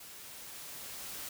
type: noise with level ramp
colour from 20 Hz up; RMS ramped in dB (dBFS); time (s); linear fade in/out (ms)
white; -50 to -42; 0-1.29; 5
effects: none